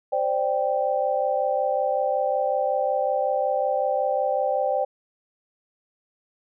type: chord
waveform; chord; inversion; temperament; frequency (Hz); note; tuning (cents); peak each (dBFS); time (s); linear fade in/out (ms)
sine; C suspended second; none; just; 523.3 / 588.7 / 784.9; C5 / D5 / G5; 0 / +4 / +2; -25; 0.12-4.85; 10
effects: none